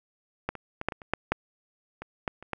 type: clicks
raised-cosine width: 0.5 ms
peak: -13 / -24 / -18 / -10 / -20 / -29 / -9 / -8 / -23 / -13 / -29 / -15 dBFS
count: 12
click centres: 0.49 / 0.553 / 0.814 / 0.886 / 0.922 / 1.018 / 1.136 / 1.32 / 2.02 / 2.278 / 2.426 / 2.533 s
effects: none